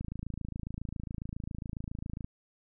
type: click train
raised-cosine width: 5 ms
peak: -25 dBFS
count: 62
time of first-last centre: 0.01-2.244 s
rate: 27.3 Hz
effects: none